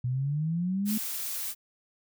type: exponential sweep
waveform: sine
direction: up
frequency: 121.7 to 220 Hz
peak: -26 dBFS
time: 0.04-0.98 s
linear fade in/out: 5 ms
type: noise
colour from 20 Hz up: blue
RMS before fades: -34 dBFS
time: 0.85-1.55 s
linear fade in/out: 50 ms
effects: none